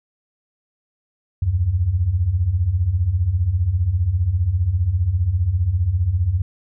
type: beating tone pair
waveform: sine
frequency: 77.78 / 92.78 Hz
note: D#2 / F#2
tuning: 0 / +5 cents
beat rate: 15 Hz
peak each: -22 / -17 dBFS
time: 1.42-6.42 s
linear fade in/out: 5 ms
effects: none